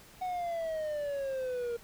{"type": "exponential sweep", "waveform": "triangle", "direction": "down", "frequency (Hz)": [745, 466.2], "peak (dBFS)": -30, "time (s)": [0.21, 1.77], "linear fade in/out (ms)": 10, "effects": ["pink hiss -55 dBFS RMS until 1.83 s"]}